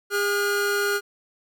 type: tone pair together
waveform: 45% pulse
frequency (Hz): 405.7 / 1434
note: G#4 / F6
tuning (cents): -41 / +45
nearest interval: octave + minor seventh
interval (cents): 2186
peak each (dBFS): -24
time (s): 0.1-1.01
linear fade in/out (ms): 50
effects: none